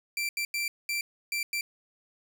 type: tone bursts at uneven times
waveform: sawtooth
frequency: 2349 Hz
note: D7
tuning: in tune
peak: -25 dBFS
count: 6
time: 0.17-0.29 / 0.37-0.45 / 0.54-0.68 / 0.89-1.01 / 1.32-1.43 / 1.53-1.61 s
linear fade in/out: 2 ms
effects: none